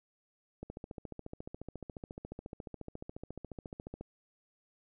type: click train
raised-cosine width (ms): 2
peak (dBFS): -29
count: 49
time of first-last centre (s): 0.63-4.01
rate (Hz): 14.2
effects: none